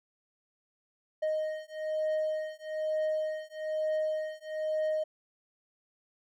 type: beating tone pair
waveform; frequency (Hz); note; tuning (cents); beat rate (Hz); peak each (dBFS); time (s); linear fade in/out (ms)
triangle; 621 / 622.1; D#5 / D#5; -3 / 0; 1.1; -31; 1.22-5.04; 10
effects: none